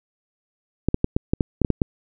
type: clicks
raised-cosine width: 3 ms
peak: -5 dBFS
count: 10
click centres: 0.886 / 0.944 / 1.044 / 1.165 / 1.335 / 1.408 / 1.617 / 1.648 / 1.703 / 1.818 s
effects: none